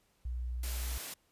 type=tone; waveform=sine; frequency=60.9 Hz; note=B1; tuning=24 cents flat; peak=-34 dBFS; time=0.25-0.98 s; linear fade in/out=5 ms
type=high-pass noise; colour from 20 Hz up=white; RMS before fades=-42 dBFS; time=0.63-1.14 s; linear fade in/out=5 ms; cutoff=130 Hz; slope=12 dB/octave
effects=pink hiss -72 dBFS RMS until 1.31 s + resampled to 32000 Hz